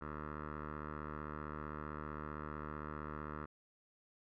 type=tone with low-pass filter; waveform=10% pulse; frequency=75.5 Hz; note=D2; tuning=48 cents sharp; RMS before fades=-45 dBFS; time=0.01-3.46 s; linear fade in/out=10 ms; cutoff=1400 Hz; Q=5.9; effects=none